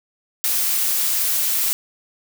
blue noise, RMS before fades -20 dBFS, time 0.44-1.73 s, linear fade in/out 0 ms, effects none

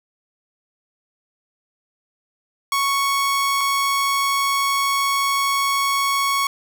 sawtooth tone pair in turn, 1108.7 / 1108.7 Hz, C#6 / C#6, 0 / 0 cents, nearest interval unison, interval 0 cents, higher neither, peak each -14 dBFS, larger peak neither, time 2.72-3.61 / 3.61-6.47 s, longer second, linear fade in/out 2 ms, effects none

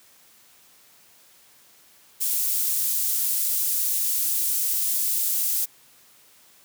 pink high-pass noise, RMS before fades -24 dBFS, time 2.2-5.66 s, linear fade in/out 20 ms, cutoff 11000 Hz, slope 12 dB/octave, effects white hiss -55 dBFS RMS until 6.64 s + high-pass 80 Hz 12 dB/octave

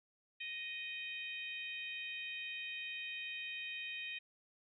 harmonic tone, 622.3 Hz, D#5, in tune, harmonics 3 / 4 / 5 / 6, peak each -50 / -43 / -49 / -51 dBFS, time 0.4-4.19 s, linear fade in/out 10 ms, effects none

